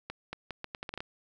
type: accelerating click train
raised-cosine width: 0.3 ms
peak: -21 dBFS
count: 10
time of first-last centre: 0.1-1.005 s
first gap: 230 ms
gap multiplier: 0.77
effects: none